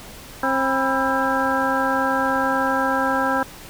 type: harmonic tone with a mistuned harmonic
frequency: 266.4 Hz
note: C4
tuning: 31 cents sharp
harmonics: 1 / 2 / 3 / 4 / 5 / 6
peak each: -25 / -25 / -25 / -25 / -25 / -25 dBFS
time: 0.43-3.43 s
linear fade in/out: 2 ms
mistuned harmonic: 4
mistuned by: -130 cents
effects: pink hiss -40 dBFS RMS until 3.69 s